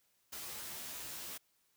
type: noise with comb filter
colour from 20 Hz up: white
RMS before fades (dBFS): -45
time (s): 0.32-1.38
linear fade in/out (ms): 10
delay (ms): 14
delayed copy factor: +0.9
effects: white hiss -75 dBFS RMS until 1.76 s